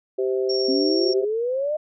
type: harmonic tone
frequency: 129.6 Hz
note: C3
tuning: 16 cents flat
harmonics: 3 / 4 / 5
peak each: -21 / -27 / -33 dBFS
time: 0.18-1.25 s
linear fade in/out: 10 ms
type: tone with tremolo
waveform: sine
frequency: 5510 Hz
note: F8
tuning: 24 cents flat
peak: -24 dBFS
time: 0.49-1.14 s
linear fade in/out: 10 ms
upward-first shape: square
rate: 19 Hz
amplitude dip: 25%
type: exponential sweep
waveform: sine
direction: up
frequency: 262.4 to 622.3 Hz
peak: -21 dBFS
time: 0.68-1.77 s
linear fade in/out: 10 ms
effects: none